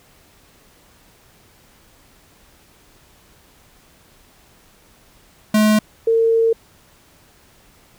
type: tone pair in turn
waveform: square / sine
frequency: 213.9 / 454.4 Hz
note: A3 / A#4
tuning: -49 / -44 cents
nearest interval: octave + minor second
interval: 1305 cents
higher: second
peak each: -12 dBFS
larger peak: neither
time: 5.54-5.79 / 6.07-6.53 s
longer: second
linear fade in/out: 5 ms
effects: pink hiss -52 dBFS RMS until 7.98 s

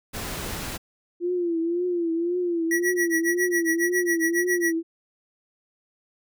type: noise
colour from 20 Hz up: pink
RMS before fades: -32 dBFS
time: 0.13-0.78 s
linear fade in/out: 20 ms
type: tone with vibrato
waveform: sine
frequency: 343.8 Hz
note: F4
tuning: 27 cents flat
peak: -22 dBFS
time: 1.2-4.83 s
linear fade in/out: 50 ms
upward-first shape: triangle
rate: 1.9 Hz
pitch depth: 95 cents each way
type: tone with tremolo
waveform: square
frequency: 1930 Hz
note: B6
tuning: 40 cents flat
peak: -21 dBFS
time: 2.71-4.73 s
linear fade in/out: 2 ms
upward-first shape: sine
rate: 7.3 Hz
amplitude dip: 100%
effects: none

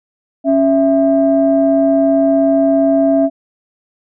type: tone pair together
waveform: sine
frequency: 276.3 / 661 Hz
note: C#4 / E5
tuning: -6 / +5 cents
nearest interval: octave + minor third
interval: 1511 cents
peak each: -11 dBFS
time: 0.44-3.3 s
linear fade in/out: 50 ms
effects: tanh soft clip ceiling -1 dBFS

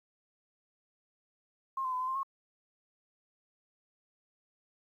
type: tone with pitch steps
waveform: sine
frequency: 1067 / 1030 / 1010 / 1025 / 1051 / 1087 Hz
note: C6 / C6 / B5 / C6 / C6 / C#6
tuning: +34 / -28 / +39 / -36 / +7 / -34 cents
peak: -31 dBFS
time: 1.77-2.232 s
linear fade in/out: 5 ms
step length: 77 ms
effects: 11-bit

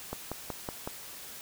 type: click train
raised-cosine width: 1 ms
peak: -20 dBFS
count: 5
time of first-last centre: 0.13-0.875 s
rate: 5.37 Hz
effects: white hiss -45 dBFS RMS until 1.41 s

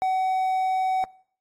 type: tone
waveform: triangle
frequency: 753 Hz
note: F#5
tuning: 30 cents sharp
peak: -19 dBFS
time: 0.02-1.04 s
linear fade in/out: 0 ms
effects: noise-tail reverb RT60 0.6 s tail -24 dB re dry + AAC 48 kbps

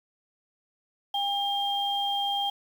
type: tone pair together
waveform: sine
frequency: 804 / 3201 Hz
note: G5 / G7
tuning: +44 / +36 cents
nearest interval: 2 octaves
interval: 2392 cents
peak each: -28 dBFS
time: 1.14-2.5 s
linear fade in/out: 5 ms
effects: 8-bit

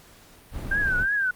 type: noise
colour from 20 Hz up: brown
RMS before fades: -31 dBFS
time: 0.51-1.07 s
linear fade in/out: 50 ms
type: tone with vibrato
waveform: sine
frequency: 1568 Hz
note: G6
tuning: in tune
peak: -21 dBFS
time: 0.71-1.31 s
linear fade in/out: 5 ms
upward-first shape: triangle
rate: 2.9 Hz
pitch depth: 140 cents each way
effects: pink hiss -52 dBFS RMS until 1.35 s + Opus 48 kbps

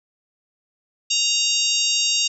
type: harmonic tone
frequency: 932.3 Hz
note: A#5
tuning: in tune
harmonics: 3 / 4 / 5 / 6 / 7 / 8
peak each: -23 / -24 / -25 / -26 / -26 / -27 dBFS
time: 1.1-2.28 s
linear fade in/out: 10 ms
effects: none

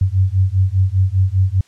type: beating tone pair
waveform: sine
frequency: 92.3 / 97.3 Hz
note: F#2 / G2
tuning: -4 / -12 cents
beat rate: 5 Hz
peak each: -15 dBFS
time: 0.01-1.61 s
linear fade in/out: 5 ms
effects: white hiss -54 dBFS RMS until 1.67 s + low-pass 7000 Hz 12 dB/octave

